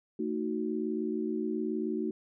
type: chord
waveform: sine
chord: D# diminished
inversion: second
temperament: equal with one note detuned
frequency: 224.1 / 311.1 / 370 Hz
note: A3 / D#4 / F#4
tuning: +32 / 0 / 0 cents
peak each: -34 dBFS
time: 0.19-2.11 s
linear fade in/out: 5 ms
effects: none